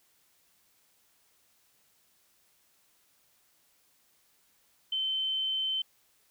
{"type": "tone", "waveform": "sine", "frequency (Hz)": 3081, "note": "G7", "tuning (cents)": -31, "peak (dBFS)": -28, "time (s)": [4.92, 5.82], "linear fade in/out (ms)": 5, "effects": ["white hiss -68 dBFS RMS until 6.3 s"]}